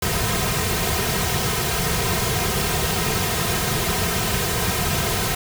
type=noise with comb filter; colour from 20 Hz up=pink; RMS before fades=-22 dBFS; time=0.02-5.35 s; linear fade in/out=5 ms; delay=3.5 ms; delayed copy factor=-0.9; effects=none